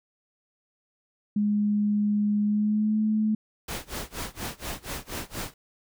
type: tone with pitch glide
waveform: sine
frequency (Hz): 207.7 to 215.6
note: G#3 to A3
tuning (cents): 0 to -35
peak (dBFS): -21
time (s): 1.36-3.35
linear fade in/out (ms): 5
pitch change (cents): +65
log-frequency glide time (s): 2.43-2.99
type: noise with tremolo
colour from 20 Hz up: pink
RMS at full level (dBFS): -32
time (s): 3.68-5.54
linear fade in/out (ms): 5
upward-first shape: sine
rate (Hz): 4.2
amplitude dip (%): 95
effects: none